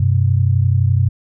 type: tone pair together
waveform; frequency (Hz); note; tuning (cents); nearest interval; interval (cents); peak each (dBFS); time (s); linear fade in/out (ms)
sine; 95.13 / 126.9; F#2 / B2; +49 / +47; perfect fourth; 498; -13 / -15; 0-1.09; 5
effects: none